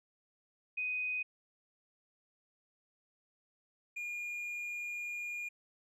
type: tone pair in turn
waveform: sine / triangle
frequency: 2498 / 2424 Hz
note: D#7 / D#7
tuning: +6 / -46 cents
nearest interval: minor second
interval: 52 cents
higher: first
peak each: -33 / -36 dBFS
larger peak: first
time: 0.77-1.23 / 3.96-5.49 s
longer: second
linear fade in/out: 10 ms
effects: resampled to 32000 Hz